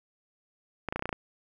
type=clicks; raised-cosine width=0.5 ms; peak=-16 dBFS; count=8; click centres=0.887 / 0.925 / 0.96 / 0.994 / 1.024 / 1.056 / 1.092 / 1.128 s; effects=9-bit